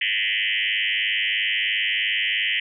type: tone with frequency modulation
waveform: sine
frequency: 2500 Hz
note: D#7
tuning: 8 cents sharp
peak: -20 dBFS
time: 0.01-2.6 s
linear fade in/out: 5 ms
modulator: 103 Hz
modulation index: 6.3
effects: none